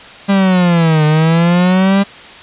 45% pulse linear two-way sweep, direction down then up, 200 to 151.2 to 200 Hz, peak -8 dBFS, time 0.28-2.04 s, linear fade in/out 20 ms, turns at 1.05 s, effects white hiss -34 dBFS RMS until 2.42 s + resampled to 8000 Hz

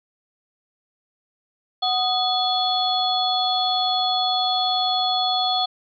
sine tone cluster, 740 / 1247 / 3422 / 4323 Hz, F#5 / D#6 / A7 / C#8, 0 / +3 / -49 / -44 cents, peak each -22 / -31 / -23 / -26 dBFS, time 1.82-5.66 s, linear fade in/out 10 ms, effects none

